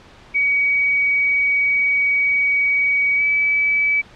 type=tone with pitch glide; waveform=sine; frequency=2261 to 2294 Hz; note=C#7 to D7; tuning=+34 to -41 cents; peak=-14 dBFS; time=0.34-4.02 s; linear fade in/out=20 ms; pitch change=+25 cents; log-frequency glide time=3.17-3.22 s; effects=pink hiss -45 dBFS RMS until 4.15 s + low-pass 4000 Hz 12 dB/octave